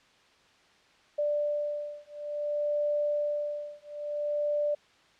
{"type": "beating tone pair", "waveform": "sine", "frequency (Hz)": [589, 589.57], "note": ["D5", "D5"], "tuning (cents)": [5, 7], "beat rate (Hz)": 0.57, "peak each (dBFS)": -31, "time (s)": [1.18, 4.75], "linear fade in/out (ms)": 10, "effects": ["white hiss -61 dBFS RMS until 5.19 s", "low-pass 4000 Hz 12 dB/octave"]}